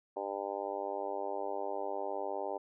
harmonic tone, 99.7 Hz, G2, 30 cents sharp, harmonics 3 / 4 / 5 / 6 / 7 / 8 / 9 / 10, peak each -48 / -41 / -43 / -40 / -47 / -41 / -44 / -53 dBFS, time 0.16-2.58 s, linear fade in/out 10 ms, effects none

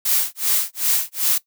blue noise with tremolo, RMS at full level -17 dBFS, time 0.05-1.38 s, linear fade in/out 5 ms, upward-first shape sine, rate 2.6 Hz, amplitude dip 100%, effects noise-tail reverb RT60 0.1 s tail -18 dB re dry

